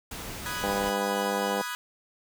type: noise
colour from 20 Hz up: pink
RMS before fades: -38 dBFS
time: 0.11-0.9 s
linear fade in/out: 5 ms
type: chord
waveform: sawtooth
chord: G# minor seventh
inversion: first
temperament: equal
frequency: 987.8 / 1244.5 / 1480 / 1661.2 Hz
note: B5 / D#6 / F#6 / G#6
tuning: 0 / 0 / 0 / 0 cents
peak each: -34 dBFS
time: 0.46-1.75 s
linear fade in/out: 0 ms
type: harmonic tone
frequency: 100 Hz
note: G2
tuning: 35 cents sharp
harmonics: 2 / 3 / 4 / 5 / 6 / 7 / 8 / 9 / 10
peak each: -34 / -39 / -36 / -31 / -37 / -37 / -33 / -44 / -36 dBFS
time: 0.63-1.62 s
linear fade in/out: 5 ms
effects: none